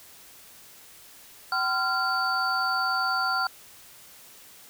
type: tone cluster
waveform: sine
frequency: 764 / 1028 / 1385 / 4564 Hz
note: G5 / C6 / F6 / C#8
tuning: -45 / -31 / -15 / +50 cents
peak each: -30 / -34 / -25 / -32 dBFS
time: 1.52-3.47 s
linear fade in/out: 2 ms
effects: white hiss -50 dBFS RMS until 4.69 s